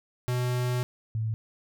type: tone pair in turn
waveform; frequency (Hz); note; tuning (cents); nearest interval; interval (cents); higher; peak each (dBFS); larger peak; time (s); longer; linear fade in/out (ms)
square / sine; 124.2 / 110.65; B2 / A2; +10 / +10; major second; 200; first; -26; neither; 0.28-0.83 / 1.15-1.34; first; 0
effects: none